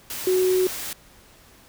sine tone in noise, 370 Hz, F#4, in tune, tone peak -17 dBFS, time 0.27-0.67 s, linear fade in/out 2 ms, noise white, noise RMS -32 dBFS, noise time 0.1-0.93 s, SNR +12 dB, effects pink hiss -52 dBFS RMS until 1.68 s

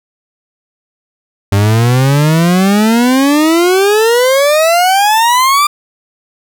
40% pulse exponential sweep, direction up, 97.6 to 1200 Hz, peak -6 dBFS, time 1.52-5.67 s, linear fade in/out 5 ms, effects none

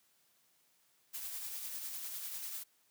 blue noise with tremolo, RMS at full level -41 dBFS, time 1.13-2.64 s, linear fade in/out 20 ms, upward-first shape triangle, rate 10 Hz, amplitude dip 40%, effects white hiss -72 dBFS RMS until 2.9 s + high-pass 100 Hz 12 dB/octave

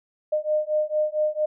sine beating tone pair, 608 / 612.4 Hz, D#5 / D#5, -40 / -28 cents, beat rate 4.4 Hz, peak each -24 dBFS, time 0.32-1.46 s, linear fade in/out 10 ms, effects none

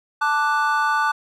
triangle chord, D major, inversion second, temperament equal, 880 / 1174.7 / 1480 Hz, A5 / D6 / F#6, 0 / 0 / 0 cents, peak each -20 dBFS, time 0.21-1.12 s, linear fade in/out 10 ms, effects none

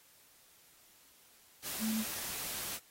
sine tone in noise, 220 Hz, A3, in tune, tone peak -32 dBFS, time 1.79-2.05 s, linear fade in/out 50 ms, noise white, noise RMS -40 dBFS, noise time 1.62-2.8 s, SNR +5 dB, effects white hiss -63 dBFS RMS until 2.9 s + AAC 48 kbps

